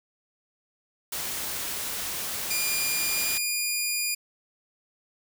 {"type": "noise", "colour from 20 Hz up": "white", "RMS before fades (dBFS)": -32, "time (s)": [1.12, 3.38], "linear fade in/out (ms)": 5}
{"type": "tone with pitch glide", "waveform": "10% pulse", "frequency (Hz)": [2413, 2430], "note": ["D7", "D#7"], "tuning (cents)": [46, -42], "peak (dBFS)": -17, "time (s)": [2.5, 4.15], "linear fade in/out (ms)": 10, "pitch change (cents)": 12, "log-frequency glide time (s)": [3.09, 3.34]}
{"effects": []}